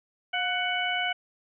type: harmonic tone with a mistuned harmonic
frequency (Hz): 745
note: F#5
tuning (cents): +12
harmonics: 1 / 2 / 3 / 4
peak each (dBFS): -31 / -31 / -31 / -31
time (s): 0.33-1.13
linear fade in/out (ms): 10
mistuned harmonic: 1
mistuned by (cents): -66
effects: none